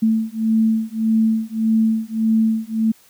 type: beating tone pair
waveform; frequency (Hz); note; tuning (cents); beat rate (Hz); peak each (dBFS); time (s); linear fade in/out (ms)
sine; 221.1 / 222.8; A3 / A3; +9 / +22; 1.7; -18; 0.02-2.92; 10
effects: white hiss -52 dBFS RMS until 3.09 s